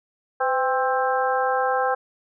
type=harmonic tone with a mistuned harmonic; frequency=264 Hz; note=C4; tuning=16 cents sharp; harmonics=2 / 3 / 4 / 5 / 6; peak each=-24 / -23 / -28 / -28 / -29 dBFS; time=0.4-1.95 s; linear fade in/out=10 ms; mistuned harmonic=2; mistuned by=-60 cents; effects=none